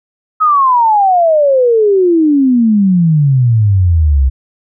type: exponential sweep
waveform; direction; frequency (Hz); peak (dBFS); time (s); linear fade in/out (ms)
sine; down; 1287 to 63.6; -6; 0.4-4.3; 20
effects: none